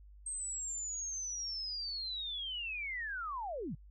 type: linear sweep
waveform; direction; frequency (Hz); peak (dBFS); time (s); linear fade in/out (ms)
sine; down; 8400 to 114.4; -37; 0.26-3.75; 5
effects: noise-tail reverb RT60 0.1 s tail -26 dB re dry + added 50 Hz sine -53 dBFS peak until 3.9 s